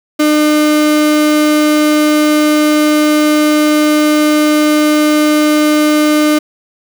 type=tone; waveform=35% pulse; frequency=302.1 Hz; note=D4; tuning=49 cents sharp; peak=-6 dBFS; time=0.19-6.39 s; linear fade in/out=10 ms; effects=none